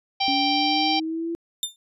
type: harmonic tone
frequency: 784 Hz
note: G5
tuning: in tune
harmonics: 1 / 3 / 4 / 5 / 6 / 7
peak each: -23 / -29 / -27 / -30 / -29 / -31 dBFS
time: 0.2-1 s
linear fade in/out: 10 ms
type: exponential sweep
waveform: sine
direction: up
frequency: 277.2 to 338 Hz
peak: -25 dBFS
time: 0.28-1.35 s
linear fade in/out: 0 ms
type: tone with exponential decay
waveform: sawtooth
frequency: 3602 Hz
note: A7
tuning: 40 cents sharp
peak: -17 dBFS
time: 1.63-1.76 s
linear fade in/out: 1 ms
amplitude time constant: 27 ms
effects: resampled to 32000 Hz